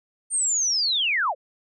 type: linear sweep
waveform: sine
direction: down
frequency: 8900 to 479.6 Hz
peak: -20 dBFS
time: 0.3-1.35 s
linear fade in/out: 50 ms
effects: none